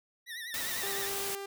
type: tone with vibrato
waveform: 25% pulse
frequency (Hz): 1864.7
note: A#6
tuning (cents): 0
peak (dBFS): -35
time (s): 0.26-1.11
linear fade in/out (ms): 50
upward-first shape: triangle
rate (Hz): 9.9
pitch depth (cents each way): 120
type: noise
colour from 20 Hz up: white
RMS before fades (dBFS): -36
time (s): 0.54-1.35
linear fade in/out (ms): 0
type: tone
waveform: sawtooth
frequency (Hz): 396.5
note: G4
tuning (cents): +20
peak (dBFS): -34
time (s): 0.83-1.46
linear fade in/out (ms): 5
effects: none